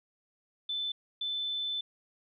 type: tone bursts at uneven times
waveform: sine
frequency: 3520 Hz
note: A7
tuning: in tune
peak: -31 dBFS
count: 2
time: 0.69-0.92 / 1.21-1.81 s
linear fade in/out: 5 ms
effects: none